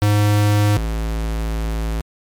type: tone pair in turn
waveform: square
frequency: 103.83 / 55 Hz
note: G#2 / A1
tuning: 0 / 0 cents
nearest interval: major seventh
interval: 1100 cents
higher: first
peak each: -13 / -20 dBFS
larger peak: first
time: 0.02-0.77 / 0.77-2.01 s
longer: second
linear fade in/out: 0 ms
effects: MP3 96 kbps